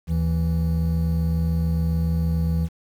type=tone pair together; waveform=triangle; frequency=77.78 / 164.81 Hz; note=D#2 / E3; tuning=0 / 0 cents; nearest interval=octave + minor second; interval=1300 cents; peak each=-20 dBFS; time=0.07-2.69 s; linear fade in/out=50 ms; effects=8-bit